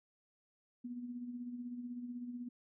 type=tone with tremolo; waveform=sine; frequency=243.6 Hz; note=B3; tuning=24 cents flat; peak=-39 dBFS; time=0.84-2.49 s; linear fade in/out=10 ms; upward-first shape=sine; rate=16 Hz; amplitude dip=50%; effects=none